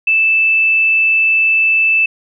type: tone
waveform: sine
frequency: 2637 Hz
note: E7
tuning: in tune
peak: -9 dBFS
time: 0.07-2.06 s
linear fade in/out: 5 ms
effects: none